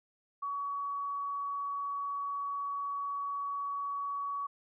sine tone, 1129 Hz, C#6, 31 cents sharp, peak -33 dBFS, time 0.42-4.47 s, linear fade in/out 10 ms, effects none

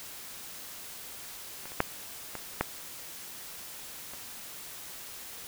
clicks, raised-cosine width 0.5 ms, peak -28 / -29 / -8 / -21 / -10 / -29 dBFS, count 6, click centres 1.656 / 1.719 / 1.804 / 2.353 / 2.61 / 4.136 s, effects white hiss -44 dBFS RMS until 5.47 s

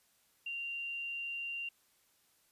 sine tone, 2773 Hz, F7, 13 cents flat, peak -37 dBFS, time 0.46-1.69 s, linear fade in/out 5 ms, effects white hiss -71 dBFS RMS until 2.51 s + resampled to 32000 Hz

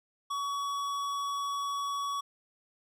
sine tone with tanh clipping, 1128 Hz, C#6, 30 cents sharp, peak -33 dBFS, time 0.3-2.21 s, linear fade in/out 10 ms, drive 16 dB, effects none

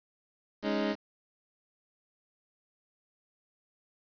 25% pulse chord, Ab suspended fourth, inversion none, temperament equal, 207.7 / 277.2 / 311.1 Hz, Ab3 / Db4 / Eb4, 0 / 0 / 0 cents, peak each -28 / -31 / -30 dBFS, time 0.62-0.96 s, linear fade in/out 50 ms, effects resampled to 11025 Hz + 8-bit

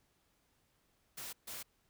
white noise bursts at uneven times, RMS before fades -45 dBFS, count 2, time 1.17-1.33 / 1.47-1.63 s, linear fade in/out 10 ms, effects pink hiss -75 dBFS RMS until 1.89 s

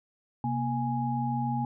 sine tone cluster, 130.5 / 237.2 / 830 Hz, C3 / A#3 / G#5, -4 / +30 / -1 cents, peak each -31 dBFS, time 0.44-1.65 s, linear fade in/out 2 ms, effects none

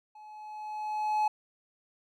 triangle tone with level ramp, 852 Hz, G#5, 44 cents sharp, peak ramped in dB -46 to -21 dBFS, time 0.15-1.28 s, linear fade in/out 5 ms, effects none

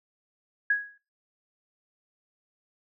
sine tone with exponential decay, 1661.2 Hz, G#6, in tune, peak -18 dBFS, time 0.7-0.98 s, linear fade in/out 5 ms, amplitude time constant 59 ms, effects noise-tail reverb RT60 0.3 s tail -20 dB re dry

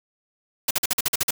white noise bursts, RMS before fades -21 dBFS, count 9, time 0.68-1.308 s, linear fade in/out 5 ms, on 28 ms, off 47 ms, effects none

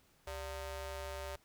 sawtooth ring-modulated tone, 325.6 Hz, E4, 21 cents flat, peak -34 dBFS, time 0.27-1.36 s, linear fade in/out 5 ms, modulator 257 Hz, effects pink hiss -69 dBFS RMS until 1.44 s

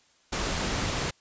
pink noise, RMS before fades -29 dBFS, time 0.32-1.11 s, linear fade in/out 10 ms, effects white hiss -63 dBFS RMS until 1.2 s + resampled to 16000 Hz

